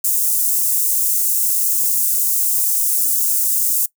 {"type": "high-pass noise", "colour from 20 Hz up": "white", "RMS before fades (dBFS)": -17, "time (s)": [0.04, 3.86], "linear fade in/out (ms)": 5, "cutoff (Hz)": 7400, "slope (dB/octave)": 24, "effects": ["noise-tail reverb RT60 0.1 s tail -21 dB re dry"]}